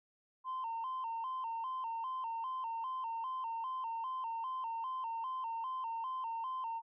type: tone with vibrato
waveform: sine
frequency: 972 Hz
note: B5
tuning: 28 cents flat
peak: -35 dBFS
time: 0.44-6.82 s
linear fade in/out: 50 ms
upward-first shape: square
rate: 2.5 Hz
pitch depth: 110 cents each way
effects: tanh soft clip ceiling -34 dBFS